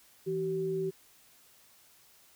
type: tone pair together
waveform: sine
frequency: 164.81 / 382.1 Hz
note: E3 / G4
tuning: 0 / -44 cents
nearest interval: octave + minor third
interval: 1456 cents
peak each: -37 / -30 dBFS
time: 0.26-0.91 s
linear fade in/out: 20 ms
effects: white hiss -61 dBFS RMS until 2.35 s

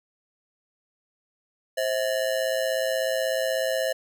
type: ring-modulated tone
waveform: square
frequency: 587.3 Hz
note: D5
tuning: in tune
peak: -21 dBFS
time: 1.77-3.93 s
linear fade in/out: 10 ms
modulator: 58.2 Hz
effects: none

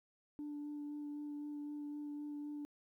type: tone with vibrato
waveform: sine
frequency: 293.7 Hz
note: D4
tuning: in tune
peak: -40 dBFS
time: 0.39-2.65 s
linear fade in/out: 0 ms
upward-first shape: sine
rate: 3.9 Hz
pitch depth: 11 cents each way
effects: tanh soft clip ceiling -39 dBFS + 13-bit

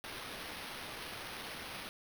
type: noise with sample-and-hold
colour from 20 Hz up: blue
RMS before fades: -45 dBFS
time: 0.04-1.89 s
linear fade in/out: 0 ms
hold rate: 7350 Hz
effects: none

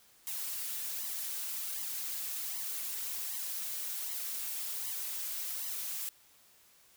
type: noise with flanger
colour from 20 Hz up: blue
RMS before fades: -38 dBFS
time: 0.27-6.09 s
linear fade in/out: 0 ms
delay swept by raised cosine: 0.98 to 6.08 ms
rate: 1.3 Hz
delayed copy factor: +0.75
effects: white hiss -63 dBFS RMS until 6.96 s

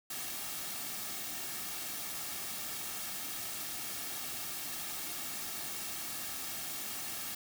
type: noise with comb filter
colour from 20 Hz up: white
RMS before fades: -40 dBFS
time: 0.1-7.35 s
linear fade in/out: 5 ms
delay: 2 ms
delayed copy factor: -0.5
effects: none

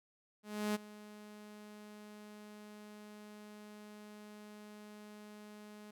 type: tone with ADSR envelope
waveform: sawtooth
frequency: 210 Hz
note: G#3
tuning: 19 cents sharp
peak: -28 dBFS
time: 0.43-5.91 s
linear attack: 320 ms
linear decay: 20 ms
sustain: -19 dB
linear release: 6 ms
effects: none

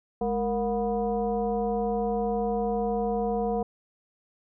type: tone with frequency modulation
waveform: sine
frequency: 466.2 Hz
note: A#4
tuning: in tune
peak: -24 dBFS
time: 0.21-3.63 s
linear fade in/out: 5 ms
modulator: 258 Hz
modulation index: 1.2
effects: none

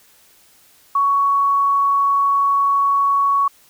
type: tone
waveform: sine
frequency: 1117 Hz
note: C#6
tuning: 13 cents sharp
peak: -13 dBFS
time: 0.95-3.48 s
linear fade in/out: 5 ms
effects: white hiss -52 dBFS RMS until 3.69 s

